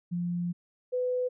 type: tone pair in turn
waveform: sine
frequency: 174.61 / 500.6 Hz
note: F3 / B4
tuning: 0 / +23 cents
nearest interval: octave + tritone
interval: 1823 cents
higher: second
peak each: -28 / -26 dBFS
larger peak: second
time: 0.11-0.53 / 0.92-1.29 s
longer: first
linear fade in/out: 20 ms
effects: none